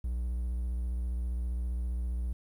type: tone with vibrato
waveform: triangle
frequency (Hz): 60.3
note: B1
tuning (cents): -41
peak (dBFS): -28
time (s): 0.04-2.33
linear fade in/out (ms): 5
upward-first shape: sine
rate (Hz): 15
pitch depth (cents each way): 55
effects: 11-bit